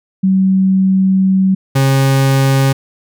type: tone pair in turn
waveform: sine / 40% pulse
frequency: 190.2 / 135.35 Hz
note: F#3 / C#3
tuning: +48 / -41 cents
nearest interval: tritone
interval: 589 cents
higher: first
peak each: -8 dBFS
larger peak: neither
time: 0.23-1.55 / 1.75-2.73 s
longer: first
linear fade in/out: 10 ms
effects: none